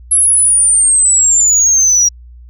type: exponential sweep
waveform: sine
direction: down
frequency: 11060 to 5700 Hz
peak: -5 dBFS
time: 0.11-2.09 s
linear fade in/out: 10 ms
effects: tanh soft clip ceiling -4 dBFS + added 60 Hz sine -33 dBFS peak until 2.49 s